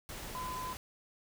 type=tone in noise; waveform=sine; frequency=1014 Hz; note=B5; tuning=45 cents sharp; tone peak=-38 dBFS; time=0.35-0.73 s; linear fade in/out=0 ms; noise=pink; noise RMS=-44 dBFS; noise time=0.09-0.77 s; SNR=+3 dB; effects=none